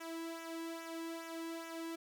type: tone with flanger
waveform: sawtooth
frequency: 329.6 Hz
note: E4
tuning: in tune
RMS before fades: -44 dBFS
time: 0-1.96 s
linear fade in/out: 10 ms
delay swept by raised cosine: 0.22 to 1.42 ms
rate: 2.4 Hz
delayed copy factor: -0.65
effects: none